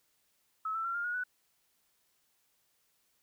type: tone with pitch steps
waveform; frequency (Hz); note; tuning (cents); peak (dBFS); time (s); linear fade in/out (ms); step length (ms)
sine; 1293 / 1329.4 / 1366.7 / 1405.1 / 1444.7 / 1485.3; E6 / E6 / F6 / F6 / F#6 / F#6; -34 / +14 / -38 / +10 / -42 / +6; -32; 0.65-1.238; 5; 98
effects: white hiss -74 dBFS RMS until 3.22 s